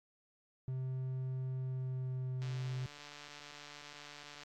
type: tone with pitch glide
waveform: triangle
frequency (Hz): 130 to 128.21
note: C3 to C3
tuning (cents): -11 to -35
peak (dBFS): -34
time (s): 0.68-2.86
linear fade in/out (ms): 0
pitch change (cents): -24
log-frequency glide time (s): 1.59-2.5
type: click train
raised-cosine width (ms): 0.2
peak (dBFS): -34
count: 295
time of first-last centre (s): 2.42-4.434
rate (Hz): 146
effects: AAC 64 kbps